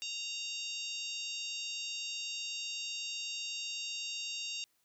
harmonic tone, 928 Hz, A#5, 8 cents flat, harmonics 3 / 4 / 5 / 6 / 7 / 8, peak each -41 / -43 / -45 / -47 / -48 / -49 dBFS, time 0.02-4.64 s, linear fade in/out 0 ms, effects white hiss -75 dBFS RMS until 4.84 s

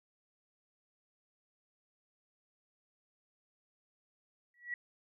sine tone with exponential growth, 1932 Hz, B6, 39 cents flat, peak -32 dBFS, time 4.54-4.74 s, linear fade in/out 2 ms, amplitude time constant 42 ms, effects none

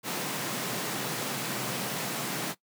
pink high-pass noise, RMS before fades -33 dBFS, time 0.03-2.55 s, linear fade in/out 50 ms, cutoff 120 Hz, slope 96 dB/octave, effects noise-tail reverb RT60 0.1 s tail -19 dB re dry

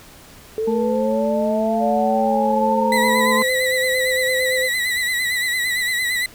sine linear sweep, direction up, 432.5 to 1037 Hz, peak -19 dBFS, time 0.58-3.42 s, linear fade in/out 0 ms
harmonic tone, 220 Hz, A3, in tune, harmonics 1 / 2 / 4, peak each -21 / -26 / -29 dBFS, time 0.67-3.43 s, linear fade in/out 10 ms
sine tone with pitch glide, 578 to 514.9 Hz, D5 to C5, -28 to -28 cents, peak -20 dBFS, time 1.79-4.7 s, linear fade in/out 50 ms, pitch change -200 cents, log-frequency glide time 1.94-3 s
35% pulse tone with vibrato, 1975.5 Hz, B6, in tune, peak -17 dBFS, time 2.92-6.26 s, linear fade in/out 2 ms, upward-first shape sine, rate 8.8 Hz, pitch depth 58 cents each way
effects pink hiss -44 dBFS RMS until 6.34 s

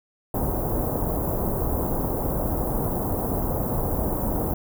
pink band-stop noise, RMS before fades -25 dBFS, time 0.34-4.54 s, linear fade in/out 5 ms, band 900 to 14000 Hz, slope 24 dB/octave, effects none

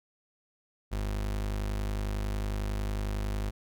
35% pulse tone, 51 Hz, G#1, 31 cents flat, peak -28 dBFS, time 0.91-3.51 s, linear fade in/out 20 ms, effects none

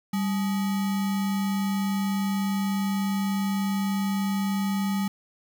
sine tone with sample-and-hold, 196.7 Hz, G3, 6 cents sharp, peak -23 dBFS, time 0.13-5.08 s, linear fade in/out 5 ms, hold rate 1050 Hz, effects none

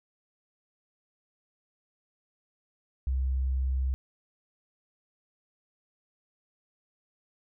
sine tone, 65.41 Hz, C2, in tune, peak -25 dBFS, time 3.07-3.94 s, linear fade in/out 0 ms, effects none

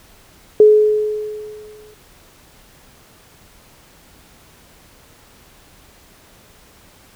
sine tone with exponential decay, 425.3 Hz, G#4, 41 cents sharp, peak -3 dBFS, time 0.6-1.94 s, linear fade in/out 2 ms, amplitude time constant 290 ms, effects pink hiss -48 dBFS RMS until 7.15 s

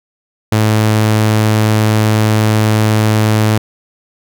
sawtooth tone, 108.2 Hz, A2, 29 cents flat, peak -5 dBFS, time 0.52-3.58 s, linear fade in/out 5 ms, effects none

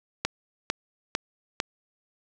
click train, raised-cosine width 0.2 ms, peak -7 dBFS, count 4, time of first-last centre 0.25-1.601 s, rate 2.22 Hz, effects none

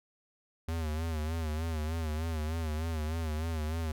square tone with vibrato, 79.4 Hz, D#2, 36 cents sharp, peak -32 dBFS, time 0.68-3.92 s, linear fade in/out 5 ms, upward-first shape sine, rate 3.3 Hz, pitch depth 78 cents each way, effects none

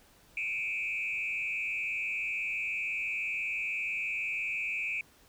sine tone with frequency modulation, 2443 Hz, D#7, 32 cents flat, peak -30 dBFS, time 0.37-5.01 s, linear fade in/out 2 ms, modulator 106 Hz, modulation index 1.6, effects tanh soft clip ceiling -26 dBFS + pink hiss -61 dBFS RMS until 5.28 s

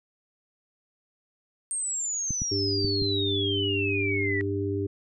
sine exponential sweep, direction down, 8680 to 1923 Hz, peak -27 dBFS, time 1.71-4.41 s, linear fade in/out 0 ms
clicks, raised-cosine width 5 ms, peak -19 dBFS, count 4, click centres 2.307 / 2.419 / 2.847 / 3.02 s
harmonic tone, 99.1 Hz, G2, 19 cents sharp, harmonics 1 / 3 / 4, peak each -30 / -31 / -29 dBFS, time 2.51-4.87 s, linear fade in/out 10 ms
effects none

